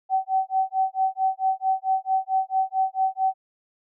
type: tone with tremolo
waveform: sine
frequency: 763 Hz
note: G5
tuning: 47 cents flat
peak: -17 dBFS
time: 0.09-3.34 s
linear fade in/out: 50 ms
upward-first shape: sine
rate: 4.5 Hz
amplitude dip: 100%
effects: none